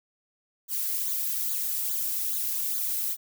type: noise with flanger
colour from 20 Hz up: violet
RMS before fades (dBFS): -29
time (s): 0.68-3.17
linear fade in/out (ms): 50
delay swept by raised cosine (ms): 0.36 to 2.16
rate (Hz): 2.4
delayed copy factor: -1
effects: none